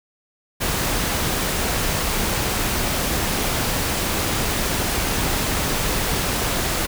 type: noise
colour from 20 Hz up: pink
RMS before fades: -22 dBFS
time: 0.6-6.87 s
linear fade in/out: 20 ms
effects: none